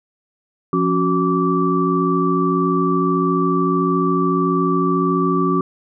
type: tone cluster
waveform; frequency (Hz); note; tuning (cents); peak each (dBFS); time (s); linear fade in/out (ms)
sine; 174.4 / 276 / 369.9 / 1161; F3 / C#4 / F#4 / D6; -2 / -7 / 0 / -20; -20; 0.73-5.61; 2
effects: none